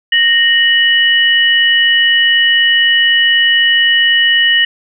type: tone pair together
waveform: sine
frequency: 1857.1 / 2948 Hz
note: A#6 / F#7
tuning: -7 / -7 cents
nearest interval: minor sixth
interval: 800 cents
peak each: -10 dBFS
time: 0.12-4.65 s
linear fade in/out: 5 ms
effects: none